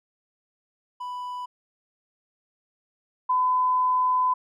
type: tone pair in turn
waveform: triangle / sine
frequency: 991 / 1009.5 Hz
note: B5 / B5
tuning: +6 / +38 cents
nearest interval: unison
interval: 32 cents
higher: second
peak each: -29 / -19 dBFS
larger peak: second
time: 1-1.46 / 3.29-4.34 s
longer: second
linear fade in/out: 10 ms
effects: none